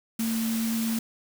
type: tone in noise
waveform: sine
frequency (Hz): 226.1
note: A3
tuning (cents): +47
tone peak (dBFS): -25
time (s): 0.19-0.99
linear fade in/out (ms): 5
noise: white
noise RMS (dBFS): -35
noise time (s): 0.19-0.99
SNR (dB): +7
effects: none